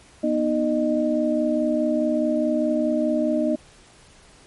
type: tone cluster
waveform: sine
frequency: 244.2 / 309 / 613 Hz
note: B3 / D#4 / D#5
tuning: -19 / -12 / -26 cents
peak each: -23 dBFS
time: 0.23-3.56 s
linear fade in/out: 10 ms
effects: pink hiss -51 dBFS RMS until 4.46 s + MP3 48 kbps